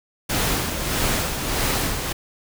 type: noise with tremolo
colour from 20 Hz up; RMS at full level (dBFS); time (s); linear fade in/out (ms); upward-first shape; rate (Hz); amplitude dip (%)
pink; -21; 0.29-2.13; 10; sine; 1.6; 50
effects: none